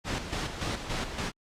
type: noise with tremolo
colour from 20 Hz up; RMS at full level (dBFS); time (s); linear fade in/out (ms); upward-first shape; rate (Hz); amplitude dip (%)
pink; -31; 0.04-1.32; 50; square; 3.5; 55
effects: low-pass 6000 Hz 12 dB/octave + Opus 48 kbps